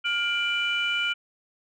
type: tone cluster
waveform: sine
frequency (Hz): 1411 / 2364 / 2974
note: F6 / D7 / F#7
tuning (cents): +17 / +11 / +8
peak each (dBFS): -27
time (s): 0.04-1.14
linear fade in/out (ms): 20
effects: tanh soft clip ceiling -16 dBFS